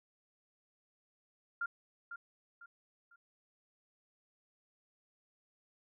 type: tone with echo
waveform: sine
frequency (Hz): 1396.9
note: F6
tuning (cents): 0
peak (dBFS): -33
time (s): 1.61-1.66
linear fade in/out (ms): 5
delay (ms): 500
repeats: 3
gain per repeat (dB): -9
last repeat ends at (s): 3.16
effects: none